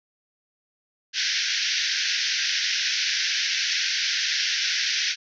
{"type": "band-pass noise", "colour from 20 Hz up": "white", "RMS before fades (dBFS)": -25, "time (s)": [1.13, 5.16], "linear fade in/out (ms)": 50, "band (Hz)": [1500, 6000], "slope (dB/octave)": 96, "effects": []}